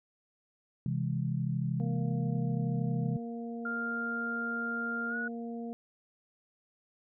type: chord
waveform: sine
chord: C augmented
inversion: none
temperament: just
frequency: 130.81 / 163.52 / 204.4 Hz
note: C3 / E3 / G#3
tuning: 0 / -14 / -27 cents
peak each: -32 / -33 / -37 dBFS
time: 0.86-3.17 s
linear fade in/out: 2 ms
type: harmonic tone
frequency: 233.1 Hz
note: A#3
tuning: in tune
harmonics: 1 / 2 / 3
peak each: -37 / -43 / -47 dBFS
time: 1.8-5.73 s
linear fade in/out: 0 ms
type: tone with pitch glide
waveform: sine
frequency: 1400 to 1460.3 Hz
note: F6 to F#6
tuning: +4 to -23 cents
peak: -33 dBFS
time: 3.65-5.28 s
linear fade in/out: 5 ms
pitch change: +73 cents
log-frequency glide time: 5.09-5.16 s
effects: none